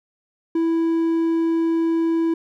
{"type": "tone", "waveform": "triangle", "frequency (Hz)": 329.6, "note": "E4", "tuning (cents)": 0, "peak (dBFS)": -15, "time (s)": [0.55, 2.34], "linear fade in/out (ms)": 5, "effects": []}